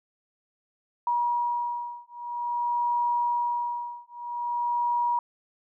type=beating tone pair; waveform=sine; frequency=958 / 958.5 Hz; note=A#5 / A#5; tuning=+47 / +48 cents; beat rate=0.5 Hz; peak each=-28 dBFS; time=1.07-5.19 s; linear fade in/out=2 ms; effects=none